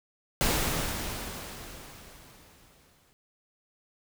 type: noise with exponential decay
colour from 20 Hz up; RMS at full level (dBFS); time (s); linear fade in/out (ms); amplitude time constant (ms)
pink; -25; 0.41-3.13; 0; 590
effects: none